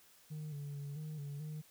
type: tone with pitch steps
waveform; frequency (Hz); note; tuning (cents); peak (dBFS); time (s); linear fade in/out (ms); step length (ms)
sine; 153.2 / 143.7 / 142.4 / 154.2 / 142.9 / 153.3; D#3 / D3 / C#3 / D#3 / D3 / D#3; -27 / -37 / +47 / -15 / -47 / -25; -38; 0.3-1.62; 20; 220
effects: tanh soft clip ceiling -40 dBFS + white hiss -64 dBFS RMS until 1.7 s